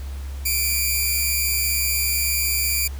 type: tone pair together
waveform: 5% pulse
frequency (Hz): 2314 / 2429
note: D7 / D#7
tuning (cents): -26 / -42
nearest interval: minor second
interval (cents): 84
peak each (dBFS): -13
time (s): 0.45-2.88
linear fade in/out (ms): 10
effects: added 68 Hz sine -28 dBFS peak until 2.99 s + pink hiss -45 dBFS RMS until 2.99 s